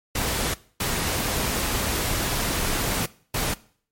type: noise bursts at uneven times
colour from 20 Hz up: pink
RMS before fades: -25 dBFS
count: 3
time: 0.15-0.54 / 0.8-3.06 / 3.34-3.54 s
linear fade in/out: 5 ms
effects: noise-tail reverb RT60 0.5 s tail -20 dB re dry + MP3 64 kbps